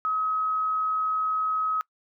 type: tone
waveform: sine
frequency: 1274 Hz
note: D#6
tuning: 41 cents sharp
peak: -23 dBFS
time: 0.05-1.81 s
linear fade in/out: 0 ms
effects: noise-tail reverb RT60 0.1 s tail -24 dB re dry